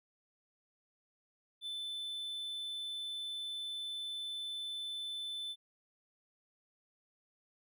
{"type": "tone", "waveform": "triangle", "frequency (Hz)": 3520, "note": "A7", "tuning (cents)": 0, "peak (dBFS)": -37, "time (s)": [1.61, 5.56], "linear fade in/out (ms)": 50, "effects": []}